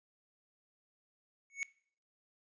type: tone with exponential growth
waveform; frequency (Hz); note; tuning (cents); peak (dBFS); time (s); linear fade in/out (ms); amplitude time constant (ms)
square; 2217; C#7; 0; -31; 1.5-1.63; 0; 28
effects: noise-tail reverb RT60 0.5 s tail -21 dB re dry + resampled to 16000 Hz